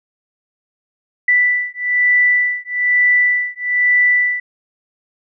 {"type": "beating tone pair", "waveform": "sine", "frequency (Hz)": [1975.5, 1976.6], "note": ["B6", "B6"], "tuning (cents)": [0, 1], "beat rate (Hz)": 1.1, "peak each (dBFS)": -15, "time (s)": [1.28, 4.4], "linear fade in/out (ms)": 5, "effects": []}